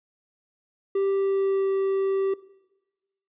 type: tone with pitch glide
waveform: triangle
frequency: 392 to 388.2 Hz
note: G4 to G4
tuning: 0 to -17 cents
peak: -19 dBFS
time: 0.95-2.34 s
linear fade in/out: 5 ms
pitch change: -17 cents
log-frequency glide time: 1.11-1.7 s
effects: noise-tail reverb RT60 1.0 s tail -18 dB re dry + resampled to 8000 Hz